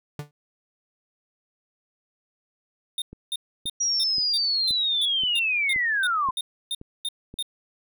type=tone with exponential decay; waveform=45% pulse; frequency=146.83 Hz; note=D3; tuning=in tune; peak=-27 dBFS; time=0.19-0.31 s; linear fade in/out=2 ms; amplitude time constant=26 ms
type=tone bursts; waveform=square; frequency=3649 Hz; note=A#7; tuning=38 cents flat; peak=-26 dBFS; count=14; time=2.98-7.426 s; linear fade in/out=2 ms; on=39 ms; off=300 ms
type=click train; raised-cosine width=3 ms; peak=-28 dBFS; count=9; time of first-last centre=3.13-7.341 s; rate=1.9 Hz
type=linear sweep; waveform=sine; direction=down; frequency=5760 to 1003 Hz; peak=-21 dBFS; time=3.8-6.31 s; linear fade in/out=10 ms
effects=none